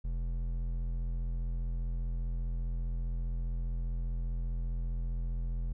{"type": "tone with hard clipping", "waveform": "triangle", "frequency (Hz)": 42.44, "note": "F1", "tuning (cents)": -49, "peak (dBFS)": -33, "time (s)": [0.04, 5.73], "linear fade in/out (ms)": 10, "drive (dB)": 12, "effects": []}